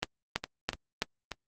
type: two click trains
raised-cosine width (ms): 0.2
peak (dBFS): -17 / -10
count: 4 / 4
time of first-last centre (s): 0.44-1.317 / 0.03-1.02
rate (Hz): 3.42 / 3.03
effects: Opus 32 kbps